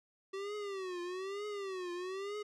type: tone with vibrato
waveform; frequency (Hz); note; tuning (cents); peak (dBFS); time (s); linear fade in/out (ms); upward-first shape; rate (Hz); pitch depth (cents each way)
square; 383.1; G4; -40; -39; 0.33-2.43; 10; triangle; 1.1; 170
effects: low-pass 6000 Hz 12 dB/octave